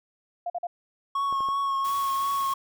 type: tone bursts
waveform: sine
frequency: 700 Hz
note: F5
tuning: 4 cents sharp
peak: -27 dBFS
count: 3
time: 0.46-0.67 s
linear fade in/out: 5 ms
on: 40 ms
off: 45 ms
type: tone with vibrato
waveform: triangle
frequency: 1100 Hz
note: C#6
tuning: 14 cents flat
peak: -22 dBFS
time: 1.15-2.54 s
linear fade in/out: 5 ms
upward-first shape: triangle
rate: 2.8 Hz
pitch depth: 26 cents each way
type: clicks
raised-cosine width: 1 ms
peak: -26 dBFS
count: 3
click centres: 1.326 / 1.406 / 1.487 s
type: band-stop noise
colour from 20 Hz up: white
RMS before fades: -41 dBFS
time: 1.84-2.54 s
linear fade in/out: 10 ms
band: 360 to 1300 Hz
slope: 48 dB/octave
effects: none